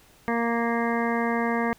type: harmonic tone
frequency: 233.1 Hz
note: A#3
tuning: in tune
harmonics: 1 / 2 / 3 / 4 / 5 / 7 / 8 / 9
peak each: -26 / -29 / -31 / -32 / -33 / -34 / -35 / -36 dBFS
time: 0.28-1.73 s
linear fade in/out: 0 ms
effects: pink hiss -56 dBFS RMS until 1.78 s